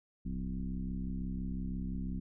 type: tone with frequency modulation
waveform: sine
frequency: 117 Hz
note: A#2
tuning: 7 cents sharp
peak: -34 dBFS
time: 0.25-2.2 s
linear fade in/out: 10 ms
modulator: 65.9 Hz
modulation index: 2
effects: none